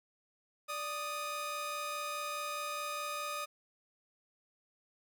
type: tone pair together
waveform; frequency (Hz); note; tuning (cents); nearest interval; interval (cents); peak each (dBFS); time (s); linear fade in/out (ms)
sawtooth; 587.3 / 1239.4; D5 / D#6; 0 / -7; octave + minor second; 1293; -39 / -34; 0.68-3.46; 20
effects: none